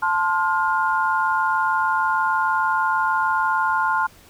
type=chord; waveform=sine; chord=F major; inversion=first; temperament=equal with one note detuned; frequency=880 / 1046.5 / 1418.9 Hz; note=A5 / C6 / F6; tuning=0 / 0 / +27 cents; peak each=-22 dBFS; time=0.02-4.07 s; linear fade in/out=10 ms; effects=pink hiss -50 dBFS RMS until 4.29 s